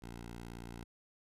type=tone; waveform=10% pulse; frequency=58.27 Hz; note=A#1; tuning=in tune; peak=-37 dBFS; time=0.02-0.84 s; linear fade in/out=5 ms; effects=resampled to 32000 Hz